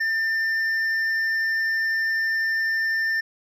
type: tone with hard clipping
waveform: sine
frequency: 1794 Hz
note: A6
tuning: 33 cents sharp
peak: -22 dBFS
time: 0-3.21 s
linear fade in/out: 10 ms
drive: 4 dB
effects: none